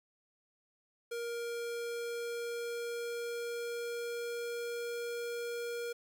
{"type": "tone with pitch glide", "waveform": "square", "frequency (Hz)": [470, 473.3], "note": ["A#4", "A#4"], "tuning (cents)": [14, 26], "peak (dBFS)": -37, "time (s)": [1.11, 5.93], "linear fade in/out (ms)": 10, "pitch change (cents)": 12, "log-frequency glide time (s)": [1.3, 5.1], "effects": ["11-bit"]}